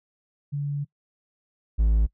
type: tone pair in turn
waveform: sine / triangle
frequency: 143.5 / 54.22 Hz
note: D3 / A1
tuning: -40 / -25 cents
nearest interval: octave + perfect fourth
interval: 1685 cents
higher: first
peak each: -25 / -15 dBFS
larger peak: second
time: 0.52-0.85 / 1.78-2.07 s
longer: first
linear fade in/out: 20 ms
effects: noise-tail reverb RT60 0.1 s tail -22 dB re dry